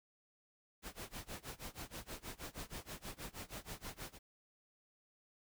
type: noise with tremolo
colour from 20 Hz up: pink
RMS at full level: -45 dBFS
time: 0.82-4.19 s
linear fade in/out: 50 ms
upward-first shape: sine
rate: 6.3 Hz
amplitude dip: 95%
effects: none